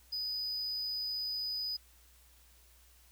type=tone; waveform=triangle; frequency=4978 Hz; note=D#8; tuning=in tune; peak=-33 dBFS; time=0.12-1.77 s; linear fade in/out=10 ms; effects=added 60 Hz sine -62 dBFS peak until 3.11 s + white hiss -64 dBFS RMS until 3.11 s